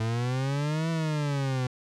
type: exponential two-way sweep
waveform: 40% pulse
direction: up then down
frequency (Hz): 110 to 165.7 to 125.3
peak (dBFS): -25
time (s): 0-1.67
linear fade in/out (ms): 5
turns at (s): 0.9
effects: low-pass 7000 Hz 12 dB/octave